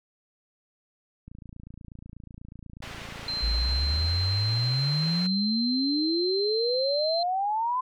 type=click train; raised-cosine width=5 ms; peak=-31 dBFS; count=79; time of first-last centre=1.28-4.046 s; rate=28.2 Hz
type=band-pass noise; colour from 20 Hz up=white; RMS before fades=-42 dBFS; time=2.82-5.27 s; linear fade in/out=5 ms; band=100 to 2800 Hz; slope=12 dB/octave
type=tone; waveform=sine; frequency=4117 Hz; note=C8; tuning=29 cents flat; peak=-28 dBFS; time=3.28-7.23 s; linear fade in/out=2 ms
type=exponential sweep; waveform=sine; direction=up; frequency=53 to 1034 Hz; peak=-24 dBFS; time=3.42-7.81 s; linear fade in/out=10 ms
effects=none